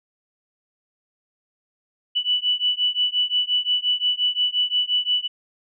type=beating tone pair; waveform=sine; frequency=2963 / 2968.7 Hz; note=F#7 / F#7; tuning=+2 / +5 cents; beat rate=5.7 Hz; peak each=-22 dBFS; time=2.15-5.28 s; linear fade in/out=20 ms; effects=none